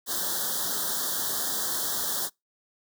white band-stop noise, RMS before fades -29 dBFS, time 0.06-2.3 s, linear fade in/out 50 ms, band 1800 to 3200 Hz, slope 96 dB/octave, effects noise-tail reverb RT60 0.2 s tail -26 dB re dry + high-pass 150 Hz 12 dB/octave

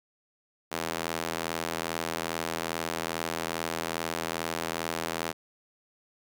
sawtooth tone with high-pass filter, 82.41 Hz, E2, in tune, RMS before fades -33 dBFS, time 0.71-5.33 s, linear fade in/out 20 ms, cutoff 400 Hz, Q 0.56, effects none

